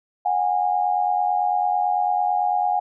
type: tone pair together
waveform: sine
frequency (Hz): 727 / 816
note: F#5 / G#5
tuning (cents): -31 / -31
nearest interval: major second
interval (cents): 200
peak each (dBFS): -21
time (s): 0.25-2.8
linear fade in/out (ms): 10
effects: none